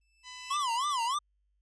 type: tone with exponential growth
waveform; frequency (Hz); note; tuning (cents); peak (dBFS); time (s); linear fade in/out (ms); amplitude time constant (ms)
sawtooth; 2637; E7; 0; -35; 0.01-0.57; 5; 120
type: tone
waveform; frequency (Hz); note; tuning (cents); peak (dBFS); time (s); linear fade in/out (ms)
10% pulse; 1002; B5; +25; -35; 0.23-1.16; 50
type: tone with vibrato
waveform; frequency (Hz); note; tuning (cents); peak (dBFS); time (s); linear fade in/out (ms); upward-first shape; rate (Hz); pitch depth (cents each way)
square; 1046.5; C6; 0; -29; 0.5-1.19; 10; sine; 3.3; 230
effects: added 50 Hz sine -70 dBFS peak until 1.61 s + resampled to 22050 Hz